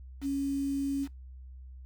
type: tone with quantisation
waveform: sine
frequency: 277.2 Hz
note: C#4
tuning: in tune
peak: -28 dBFS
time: 0.21-1.08 s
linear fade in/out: 50 ms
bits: 8
effects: noise-tail reverb RT60 0.2 s tail -22 dB re dry + added 64 Hz sine -44 dBFS peak until 1.85 s